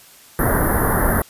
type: band-stop noise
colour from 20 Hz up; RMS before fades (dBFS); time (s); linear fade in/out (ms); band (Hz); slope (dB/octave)
pink; -17; 0.39-1.22; 2; 1900 to 10000; 96
effects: white hiss -46 dBFS RMS until 1.29 s + resampled to 32000 Hz